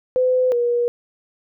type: tone pair in turn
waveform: sine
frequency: 508 / 479.5 Hz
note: B4 / A#4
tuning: +49 / +49 cents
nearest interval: minor second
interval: 100 cents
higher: first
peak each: -14 / -16 dBFS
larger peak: first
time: 0.16-0.52 / 0.52-0.88 s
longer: neither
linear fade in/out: 0 ms
effects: none